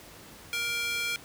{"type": "tone with high-pass filter", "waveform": "square", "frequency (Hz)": 469.8, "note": "A#4", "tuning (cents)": 13, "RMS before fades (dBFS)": -31, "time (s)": [0.53, 1.16], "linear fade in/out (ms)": 0, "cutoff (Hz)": 2200, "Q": 2, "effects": ["pink hiss -49 dBFS RMS until 1.24 s", "high-pass 60 Hz 12 dB/octave"]}